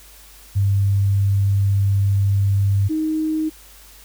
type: tone pair in turn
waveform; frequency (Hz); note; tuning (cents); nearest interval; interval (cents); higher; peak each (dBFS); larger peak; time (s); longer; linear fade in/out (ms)
sine; 99.1 / 313.2; G2 / D#4; +19 / +11; octave + minor sixth; 1992; second; -14 / -18; first; 0.55-2.89 / 2.89-3.5; first; 20
effects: added 50 Hz sine -47 dBFS peak until 4.04 s + white hiss -46 dBFS RMS until 4.04 s